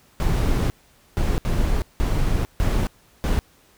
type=noise bursts at uneven times; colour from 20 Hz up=brown; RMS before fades=-20 dBFS; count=6; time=0.2-0.7 / 1.17-1.38 / 1.45-1.82 / 2-2.45 / 2.6-2.87 / 3.24-3.39 s; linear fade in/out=0 ms; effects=pink hiss -56 dBFS RMS until 3.77 s